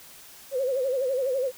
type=tone with vibrato; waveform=sine; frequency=523.3 Hz; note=C5; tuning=in tune; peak=-23 dBFS; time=0.51-1.52 s; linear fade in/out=50 ms; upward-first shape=sine; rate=12 Hz; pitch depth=100 cents each way; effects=white hiss -48 dBFS RMS until 1.57 s